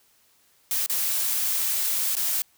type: noise with dropouts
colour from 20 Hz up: blue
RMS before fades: -25 dBFS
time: 0.71-2.42 s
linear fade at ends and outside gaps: 1 ms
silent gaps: 0.862-0.897 / 2.153-2.167 s
effects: white hiss -62 dBFS RMS until 2.57 s